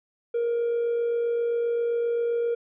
triangle tone with amplitude modulation, 470.1 Hz, A#4, 15 cents sharp, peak -18 dBFS, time 0.34-2.55 s, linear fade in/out 10 ms, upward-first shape sine, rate 47.6 Hz, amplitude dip 35%, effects tanh soft clip ceiling -18 dBFS + resampled to 8000 Hz

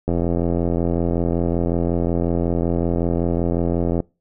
click train, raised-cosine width 2 ms, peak -8 dBFS, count 336, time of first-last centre 0.08-4.003 s, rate 85.4 Hz, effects noise-tail reverb RT60 0.3 s tail -25 dB re dry

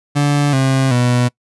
30% pulse tone with pitch steps, 144.6 / 133.37 / 123.01 Hz, D3 / C3 / B2, -27 / +34 / -6 cents, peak -9 dBFS, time 0.15-1.29 s, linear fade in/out 20 ms, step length 380 ms, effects noise-tail reverb RT60 0.1 s tail -24 dB re dry + resampled to 24000 Hz

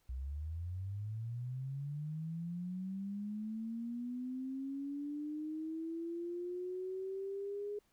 sine linear sweep, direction up, 61.1 to 415.3 Hz, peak -38 dBFS, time 0.09-7.79 s, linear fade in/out 5 ms, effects pink hiss -75 dBFS RMS until 7.92 s

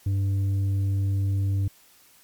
triangle tone with tanh clipping, 98 Hz, G2, in tune, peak -22 dBFS, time 0.06-1.68 s, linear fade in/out 5 ms, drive 9 dB, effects white hiss -56 dBFS RMS until 2.23 s + MP3 96 kbps

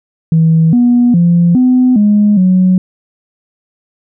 sine tone with pitch steps, 162 / 242.5 / 172.1 / 252.9 / 207.8 / 184.6 Hz, E3 / B3 / F3 / B3 / G#3 / F#3, -30 / -31 / -25 / +41 / +1 / -4 cents, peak -4 dBFS, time 0.32-2.78 s, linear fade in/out 2 ms, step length 410 ms, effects tanh soft clip ceiling -1 dBFS

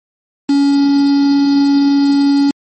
triangle tone with quantisation, 281.2 Hz, C#4, 25 cents sharp, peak -6 dBFS, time 0.49-2.51 s, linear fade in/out 5 ms, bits 4, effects MP3 32 kbps

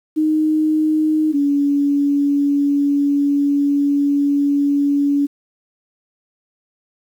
sine tone pair in turn, 309.9 / 284.5 Hz, D#4 / C#4, -7 / +45 cents, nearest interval minor second, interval 148 cents, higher first, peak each -13 dBFS, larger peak neither, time 0.16-1.33 / 1.33-5.27 s, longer second, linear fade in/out 20 ms, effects 8-bit

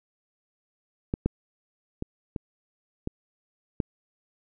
clicks, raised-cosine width 3 ms, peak -13 / -10 / -17 / -18 / -16 / -12 dBFS, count 6, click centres 1.139 / 1.26 / 2.024 / 2.362 / 3.074 / 3.802 s, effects none

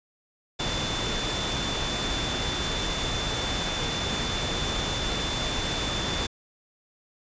sine tone in noise, 3520 Hz, A7, in tune, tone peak -32 dBFS, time 0.59-6.27 s, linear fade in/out 10 ms, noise pink, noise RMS -29 dBFS, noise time 0.59-6.27 s, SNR -6 dB, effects resampled to 16000 Hz

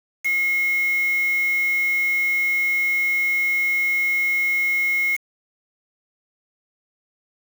sine tone with quantisation, 2160 Hz, C#7, 45 cents flat, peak -18 dBFS, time 0.24-5.17 s, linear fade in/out 20 ms, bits 5, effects none

